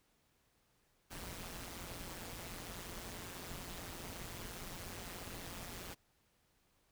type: noise with amplitude modulation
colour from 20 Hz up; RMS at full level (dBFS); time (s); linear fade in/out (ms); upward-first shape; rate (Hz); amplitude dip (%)
pink; -44; 1.1-5.95; 20; sine; 176; 75
effects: pink hiss -75 dBFS RMS until 6.91 s